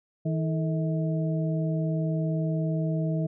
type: harmonic tone with a mistuned harmonic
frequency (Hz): 159.9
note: D#3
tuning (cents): +48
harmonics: 1 / 2 / 3 / 4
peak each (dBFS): -25 / -34 / -38 / -35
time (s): 0.25-3.27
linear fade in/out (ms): 10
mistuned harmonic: 3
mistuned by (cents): -140
effects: none